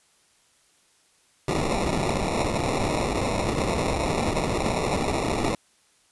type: noise with sample-and-hold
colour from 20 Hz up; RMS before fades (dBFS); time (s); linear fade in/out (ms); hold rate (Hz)
violet; -25; 1.48-5.55; 2; 1575
effects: white hiss -62 dBFS RMS until 6.11 s + resampled to 24000 Hz